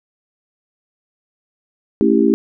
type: chord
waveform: sine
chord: A dominant seventh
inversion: none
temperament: just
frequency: 220 / 275 / 330 / 396 Hz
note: A3 / C#4 / E4 / G4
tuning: 0 / -14 / +2 / +18 cents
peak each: -16 dBFS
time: 2.01-2.34 s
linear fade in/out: 0 ms
effects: none